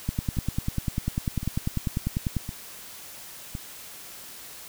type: two click trains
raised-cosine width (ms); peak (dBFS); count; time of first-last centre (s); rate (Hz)
5; -20 / -13; 4 / 24; 0.37-3.551 / 0.09-2.367; 0.943 / 10.1
effects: white hiss -43 dBFS RMS until 4.68 s